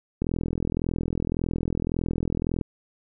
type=click train; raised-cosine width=3 ms; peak=-13 dBFS; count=101; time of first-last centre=0.22-2.612 s; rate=41.8 Hz; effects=none